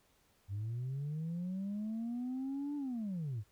sine linear two-way sweep, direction up then down, 95.5 to 293.7 to 95.5 Hz, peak -34 dBFS, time 0.48-3.44 s, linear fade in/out 50 ms, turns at 2.76 s, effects tanh soft clip ceiling -34 dBFS + pink hiss -71 dBFS RMS until 3.51 s

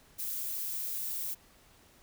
violet noise, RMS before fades -36 dBFS, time 0.18-1.35 s, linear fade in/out 20 ms, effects pink hiss -61 dBFS RMS until 2.02 s

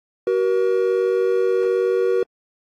triangle tone pair together, 377.5 / 476.2 Hz, F#4 / A#4, +35 / +37 cents, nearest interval major third, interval 402 cents, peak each -17 dBFS, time 0.27-2.23 s, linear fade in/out 2 ms, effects AAC 48 kbps

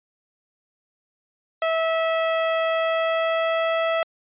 sawtooth tone with pitch glide, 651 to 655.9 Hz, E5 to E5, -22 to -9 cents, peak -16 dBFS, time 1.62-4.03 s, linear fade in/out 2 ms, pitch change +13 cents, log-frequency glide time 2.65-3.83 s, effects resampled to 8000 Hz

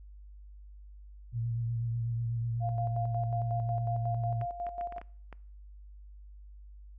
sine tone with vibrato, 116.54 Hz, A#2, in tune, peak -30 dBFS, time 1.32-4.46 s, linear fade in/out 50 ms, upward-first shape sine, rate 8.1 Hz, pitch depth 31 cents each way
sine tone with tremolo, 698.5 Hz, F5, in tune, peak -32 dBFS, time 2.6-5.01 s, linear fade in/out 50 ms, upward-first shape square, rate 5.5 Hz, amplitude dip 60%
clicks, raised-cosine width 0.5 ms, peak -31 dBFS, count 7, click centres 4.413 / 4.667 / 4.811 / 4.924 / 4.982 / 5.015 / 5.327 s
effects noise-tail reverb RT60 0.6 s tail -23 dB re dry + added 50 Hz sine -47 dBFS peak until 6.98 s

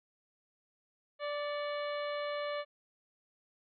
harmonic tone with a mistuned harmonic, 585 Hz, D5, 7 cents flat, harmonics 1 / 2 / 3 / 4 / 5 / 6 / 7, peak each -35 / -41 / -45 / -47 / -49 / -51 / -52 dBFS, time 1.19-2.65 s, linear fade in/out 50 ms, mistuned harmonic 4, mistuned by -60 cents, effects MP3 48 kbps

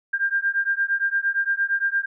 sine beating tone pair, 1593 / 1601.7 Hz, G6 / G6, +27 / +37 cents, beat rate 8.7 Hz, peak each -23 dBFS, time 0.13-2.06 s, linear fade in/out 10 ms, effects none

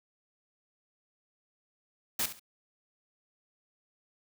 white noise with echo, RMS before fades -30 dBFS, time 2.19-2.26 s, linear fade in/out 5 ms, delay 68 ms, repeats 2, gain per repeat -12 dB, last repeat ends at 2.396 s, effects none

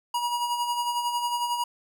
square tone with tremolo, 960 Hz, B5, 49 cents flat, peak -24 dBFS, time 0.14-1.64 s, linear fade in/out 5 ms, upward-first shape sine, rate 11 Hz, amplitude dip 50%, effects none

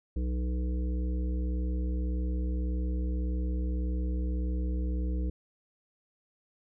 harmonic tone, 61.74 Hz, B1, in tune, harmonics 1 / 3 / 5 / 7 / 8, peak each -28 / -39 / -40 / -48 / -48 dBFS, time 0.16-5.3 s, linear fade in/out 5 ms, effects none

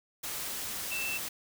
sine tone in noise, 2666 Hz, E7, 19 cents sharp, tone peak -33 dBFS, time 0.91-1.18 s, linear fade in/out 10 ms, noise white, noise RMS -37 dBFS, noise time 0.23-1.29 s, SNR +1 dB, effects none

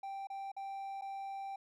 triangle tone with dropouts, 784 Hz, G5, in tune, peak -38 dBFS, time 0.03-1.56 s, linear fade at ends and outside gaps 5 ms, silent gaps 0.271-0.3 / 0.518-0.565 / 1.012-1.019 s, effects none

